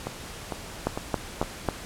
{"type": "two click trains", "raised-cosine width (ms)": 1, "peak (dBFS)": [-9, -15], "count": [4, 4], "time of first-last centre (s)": [[0.87, 1.687], [0.07, 1.427]], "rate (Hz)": [3.67, 2.21], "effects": ["pink hiss -40 dBFS RMS until 1.85 s", "low-pass 11000 Hz 12 dB/octave"]}